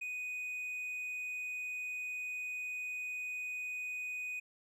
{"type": "tone", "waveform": "triangle", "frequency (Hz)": 2489, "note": "D#7", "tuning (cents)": 0, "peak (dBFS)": -36, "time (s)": [0.01, 4.4], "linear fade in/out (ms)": 10, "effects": []}